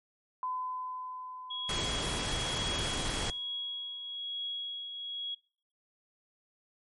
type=tone with exponential decay; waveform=sine; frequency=1014 Hz; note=B5; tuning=45 cents sharp; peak=-31 dBFS; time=0.43-4.16 s; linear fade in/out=1 ms; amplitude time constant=810 ms
type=tone with tremolo; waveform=sine; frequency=3322 Hz; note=G#7; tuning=in tune; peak=-33 dBFS; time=1.5-5.35 s; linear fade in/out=10 ms; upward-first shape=triangle; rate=1.1 Hz; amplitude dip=50%
type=noise; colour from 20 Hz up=pink; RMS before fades=-34 dBFS; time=1.69-3.3 s; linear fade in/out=2 ms
effects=noise-tail reverb RT60 0.6 s tail -25 dB re dry + MP3 48 kbps